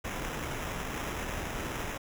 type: noise with sample-and-hold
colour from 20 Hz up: pink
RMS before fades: -36 dBFS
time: 0.04-1.98 s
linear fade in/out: 10 ms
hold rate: 4410 Hz
effects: none

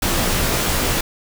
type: noise with comb filter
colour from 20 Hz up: pink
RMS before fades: -19 dBFS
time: 0.02-1.01 s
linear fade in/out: 5 ms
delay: 19 ms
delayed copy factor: -0.7
effects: none

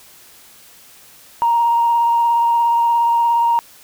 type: tone with vibrato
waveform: sine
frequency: 936 Hz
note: A#5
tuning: 7 cents sharp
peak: -11 dBFS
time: 1.42-3.59 s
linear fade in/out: 0 ms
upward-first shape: sine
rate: 17 Hz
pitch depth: 14 cents each way
effects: tanh soft clip ceiling -7 dBFS + white hiss -45 dBFS RMS until 3.83 s

